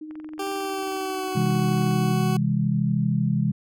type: tone with tremolo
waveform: sine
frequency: 309 Hz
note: D#4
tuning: 12 cents flat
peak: -32 dBFS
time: 0.01-2.13 s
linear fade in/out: 5 ms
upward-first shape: triangle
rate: 13 Hz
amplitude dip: 45%
type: click train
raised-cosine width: 0.5 ms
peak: -32 dBFS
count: 41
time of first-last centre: 0.11-1.912 s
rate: 22.2 Hz
type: tone with pitch glide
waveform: 20% pulse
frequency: 392 to 372.4 Hz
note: G4 to F#4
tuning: 0 to +11 cents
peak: -22 dBFS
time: 0.39-2.37 s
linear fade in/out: 5 ms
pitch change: -89 cents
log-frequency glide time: 0.52-1.38 s
type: chord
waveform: sine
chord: C augmented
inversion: none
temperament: just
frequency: 130.81 / 163.52 / 204.4 Hz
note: C3 / E3 / G#3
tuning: 0 / -14 / -27 cents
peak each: -24 dBFS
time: 1.35-3.52 s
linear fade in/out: 10 ms
effects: none